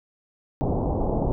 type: low-pass noise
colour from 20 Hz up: pink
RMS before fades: -24 dBFS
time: 0.61-1.32 s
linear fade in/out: 0 ms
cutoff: 880 Hz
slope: 48 dB/octave
effects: none